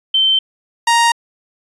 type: tone pair in turn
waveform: sine / sawtooth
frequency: 3100 / 934.5 Hz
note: G7 / A#5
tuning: -20 / +4 cents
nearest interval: octave + major sixth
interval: 2076 cents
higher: first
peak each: -10 / -6 dBFS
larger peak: second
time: 0.14-0.39 / 0.87-1.12 s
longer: neither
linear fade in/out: 5 ms
effects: resampled to 24000 Hz